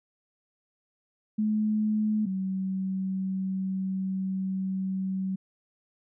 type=tone pair in turn; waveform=sine; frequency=213.9 / 189.96 Hz; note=A3 / F#3; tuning=-49 / +46 cents; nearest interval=major second; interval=205 cents; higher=first; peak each=-23 / -27 dBFS; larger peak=first; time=1.38-2.26 / 2.26-5.36 s; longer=second; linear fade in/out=10 ms; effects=none